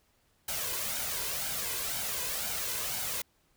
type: noise with flanger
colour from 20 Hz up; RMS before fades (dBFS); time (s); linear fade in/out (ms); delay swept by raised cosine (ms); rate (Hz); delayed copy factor
white; -34; 0.48-3.22; 5; 1.3 to 2; 2; +0.55
effects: pink hiss -70 dBFS RMS until 3.56 s